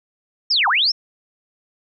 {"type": "linear two-way sweep", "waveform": "sine", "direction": "down then up", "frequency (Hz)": [5550, 735, 5550], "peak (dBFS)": -14, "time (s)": [0.5, 0.92], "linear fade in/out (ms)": 10, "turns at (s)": 0.68, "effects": []}